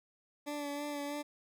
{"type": "tone with vibrato", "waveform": "20% pulse", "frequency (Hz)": 289.9, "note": "D4", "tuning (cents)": -22, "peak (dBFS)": -32, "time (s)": [0.46, 1.23], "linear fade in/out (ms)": 20, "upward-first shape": "sine", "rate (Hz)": 3.1, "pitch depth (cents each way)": 25, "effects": []}